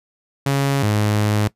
sawtooth tone pair in turn, 138.59 / 105.29 Hz, C#3 / G#2, 0 / +24 cents, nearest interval perfect fourth, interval 476 cents, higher first, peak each -12 dBFS, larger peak neither, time 0.46-0.83 / 0.83-1.48 s, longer second, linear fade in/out 5 ms, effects noise-tail reverb RT60 0.1 s tail -19 dB re dry + resampled to 32000 Hz

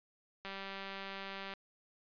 click train, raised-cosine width 0.3 ms, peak -28 dBFS, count 213, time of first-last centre 0.45-1.537 s, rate 195 Hz, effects resampled to 11025 Hz

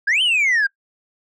sine exponential two-way sweep, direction up then down, 1568 to 3136 to 1568 Hz, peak -12 dBFS, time 0.07-0.67 s, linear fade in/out 10 ms, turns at 0.22 s, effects noise-tail reverb RT60 0.1 s tail -22 dB re dry + tanh soft clip ceiling -13 dBFS

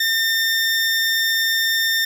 20% pulse tone, 1809 Hz, A6, 48 cents sharp, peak -12 dBFS, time 0-2.05 s, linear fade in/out 5 ms, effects none

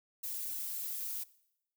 violet noise with flanger, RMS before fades -39 dBFS, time 0.23-1.24 s, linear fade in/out 10 ms, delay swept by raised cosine 1.5 to 4.5 ms, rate 2.8 Hz, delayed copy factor +0.7, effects noise-tail reverb RT60 0.8 s tail -20 dB re dry

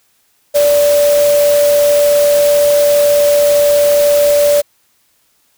sine tone in noise, 581 Hz, D5, 19 cents flat, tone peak -7 dBFS, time 0.54-4.62 s, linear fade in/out 20 ms, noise white, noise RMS -21 dBFS, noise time 0.54-4.62 s, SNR +11 dB, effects white hiss -57 dBFS RMS until 5.57 s

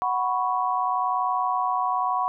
sine chord, F# suspended fourth, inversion none, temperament equal, 740 / 987.8 / 1108.7 Hz, F#5 / B5 / C#6, 0 / 0 / 0 cents, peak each -26 dBFS, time 0.02-2.28 s, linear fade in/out 0 ms, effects none

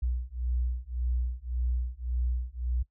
sine beating tone pair, 60.3 / 62.1 Hz, B1 / B1, -41 / +10 cents, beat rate 1.8 Hz, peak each -31 dBFS, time 0.02-2.83 s, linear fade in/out 10 ms, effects noise-tail reverb RT60 0.1 s tail -18 dB re dry

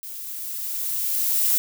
violet noise with level ramp, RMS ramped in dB -36 to -19 dBFS, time 0.03-1.58 s, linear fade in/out 0 ms, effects none

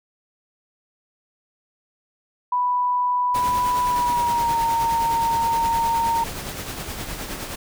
sine tone with pitch glide, 987.8 to 921.6 Hz, B5 to A#5, 0 to -20 cents, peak -18 dBFS, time 2.52-6.24 s, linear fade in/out 5 ms, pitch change -120 cents, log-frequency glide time 3.87-4.6 s
pink noise with tremolo, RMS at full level -30 dBFS, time 3.34-7.56 s, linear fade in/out 10 ms, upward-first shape sine, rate 9.6 Hz, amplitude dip 40%
effects none

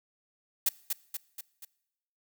blue noise with echo, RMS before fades -25 dBFS, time 0.66-0.69 s, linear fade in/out 5 ms, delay 240 ms, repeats 4, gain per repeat -5 dB, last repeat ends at 1.65 s, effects noise-tail reverb RT60 0.9 s tail -22 dB re dry

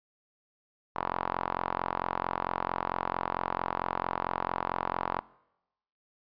sawtooth tone with band-pass filter, 44.46 Hz, F1, 32 cents sharp, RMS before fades -33 dBFS, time 0.95-5.21 s, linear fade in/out 20 ms, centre 1000 Hz, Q 3.2, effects noise-tail reverb RT60 0.9 s tail -22 dB re dry + resampled to 11025 Hz

